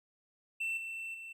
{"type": "tone with level steps", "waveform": "triangle", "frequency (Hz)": 2683, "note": "E7", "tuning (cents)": 30, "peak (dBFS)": [-31, -37, -42], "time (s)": [0.6, 1.33], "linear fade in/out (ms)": 10, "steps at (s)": [0.77, 1.14], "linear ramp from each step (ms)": 5, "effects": []}